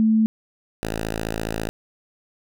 sine / 5% pulse tone pair in turn, 220 / 54.71 Hz, A3 / A1, 0 / -9 cents, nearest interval 2 octaves, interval 2409 cents, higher first, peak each -14 dBFS, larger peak neither, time 0-0.26 / 0.83-1.69 s, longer second, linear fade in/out 0 ms, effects none

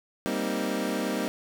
25% pulse chord, C minor seventh, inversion second, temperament equal with one note detuned, 196 / 233.1 / 261.6 / 312.2 Hz, G3 / Bb3 / C4 / Eb4, 0 / 0 / 0 / +6 cents, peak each -29 dBFS, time 0.26-1.28 s, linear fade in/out 0 ms, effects none

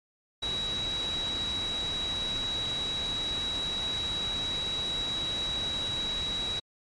sine tone in noise, 3876 Hz, B7, 33 cents flat, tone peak -29 dBFS, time 0.42-6.6 s, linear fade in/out 10 ms, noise pink, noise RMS -38 dBFS, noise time 0.42-6.6 s, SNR +6 dB, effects low-pass 7000 Hz 12 dB/octave + MP3 48 kbps

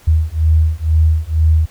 sine beating tone pair, 78.2 / 80.3 Hz, D#2 / E2, +9 / -45 cents, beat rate 2.1 Hz, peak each -13 dBFS, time 0.07-1.66 s, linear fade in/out 10 ms, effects pink hiss -46 dBFS RMS until 1.7 s

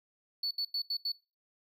triangle tone bursts at uneven times, 4451 Hz, C#8, 6 cents sharp, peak -28 dBFS, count 5, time 0.43-0.51 / 0.58-0.65 / 0.74-0.82 / 0.9-0.97 / 1.05-1.12 s, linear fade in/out 5 ms, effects noise-tail reverb RT60 0.3 s tail -24 dB re dry + tanh soft clip ceiling -25 dBFS

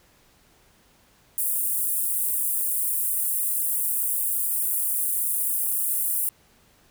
pink high-pass noise, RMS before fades -25 dBFS, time 1.38-6.29 s, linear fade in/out 0 ms, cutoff 9100 Hz, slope 48 dB/octave, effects pink hiss -59 dBFS RMS until 6.9 s

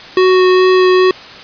square tone with vibrato, 370 Hz, F#4, in tune, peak -7 dBFS, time 0.17-1.11 s, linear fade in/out 2 ms, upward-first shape sine, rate 2.4 Hz, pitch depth 8 cents each way, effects white hiss -32 dBFS RMS until 1.43 s + resampled to 11025 Hz

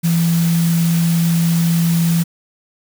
sine tone in noise, 167.7 Hz, E3, 30 cents sharp, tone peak -12 dBFS, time 0.03-2.24 s, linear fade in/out 20 ms, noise white, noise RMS -27 dBFS, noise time 0.03-2.24 s, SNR +12 dB, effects none

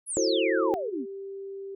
sine exponential sweep, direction down, 11080 to 220 Hz, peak -29 dBFS, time 0.06-1.06 s, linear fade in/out 50 ms
sine chord, F# half-diminished seventh, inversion third, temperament just, 333 / 370 / 444 / 532.8 Hz, E4 / F#4 / A4 / C5, +18 / 0 / +16 / +31 cents, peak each -28 dBFS, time 0.17-0.74 s, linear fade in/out 0 ms
sine tone, 392 Hz, G4, in tune, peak -35 dBFS, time 0.72-1.75 s, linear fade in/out 5 ms
effects none

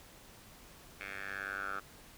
10% pulse tone with band-pass filter sweep, 98.2 Hz, G2, 4 cents sharp, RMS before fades -41 dBFS, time 1-1.8 s, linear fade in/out 10 ms, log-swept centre 2100 to 1300 Hz, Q 6.3, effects pink hiss -56 dBFS RMS until 2.17 s

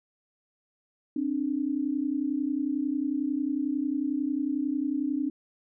sine tone pair together, 266.5 / 297.6 Hz, C4 / D4, +32 / +23 cents, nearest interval major second, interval 191 cents, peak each -29 / -28 dBFS, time 1.16-5.3 s, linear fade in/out 5 ms, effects none

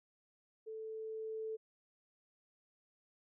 sine tone with level ramp, 440 Hz, A4, in tune, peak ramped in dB -43 to -38 dBFS, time 0.66-1.57 s, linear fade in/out 20 ms, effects none

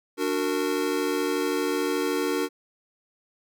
square chord, D augmented, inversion none, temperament just, 293.7 / 367.1 / 458.9 Hz, D4 / F#4 / A#4, 0 / -14 / -27 cents, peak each -29 dBFS, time 0.17-2.49 s, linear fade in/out 50 ms, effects none

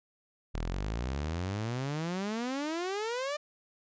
sawtooth exponential sweep, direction up, 37.93 to 606 Hz, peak -28 dBFS, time 0.54-3.37 s, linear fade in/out 10 ms, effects resampled to 16000 Hz

